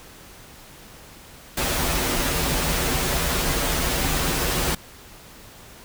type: noise with comb filter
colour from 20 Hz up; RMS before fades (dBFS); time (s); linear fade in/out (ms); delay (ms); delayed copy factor
pink; -23; 1.57-4.75; 5; 9.6; -0.65
effects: pink hiss -45 dBFS RMS until 5.84 s